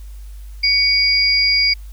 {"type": "tone pair together", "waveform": "sine", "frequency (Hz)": [2250, 4823], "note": ["C#7", "D8"], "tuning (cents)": [25, 45], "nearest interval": "octave + minor second", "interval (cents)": 1320, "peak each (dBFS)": [-16, -14], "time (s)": [0.63, 1.74], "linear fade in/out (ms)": 10, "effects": ["added 50 Hz sine -31 dBFS peak until 1.92 s", "white hiss -52 dBFS RMS until 1.92 s"]}